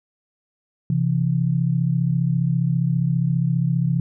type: tone pair together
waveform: sine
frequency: 132 / 166.89 Hz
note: C3 / E3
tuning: +16 / +22 cents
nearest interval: major third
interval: 406 cents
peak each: -20 dBFS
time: 0.9-4 s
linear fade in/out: 2 ms
effects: none